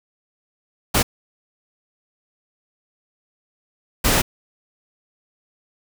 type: noise bursts at uneven times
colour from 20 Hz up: pink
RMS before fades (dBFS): -17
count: 2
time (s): 0.94-1.03 / 4.04-4.22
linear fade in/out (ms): 10
effects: none